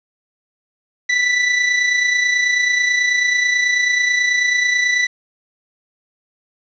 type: tone with amplitude modulation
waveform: 40% pulse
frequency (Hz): 1975.5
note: B6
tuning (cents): 0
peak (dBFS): -11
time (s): 1.09-5.07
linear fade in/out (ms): 10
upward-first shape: sine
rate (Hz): 29.2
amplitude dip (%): 45
effects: resampled to 16000 Hz + 7-bit